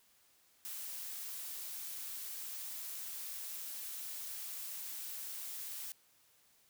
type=noise; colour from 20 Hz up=blue; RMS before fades=-44 dBFS; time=0.65-5.92 s; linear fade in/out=0 ms; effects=white hiss -69 dBFS RMS until 6.69 s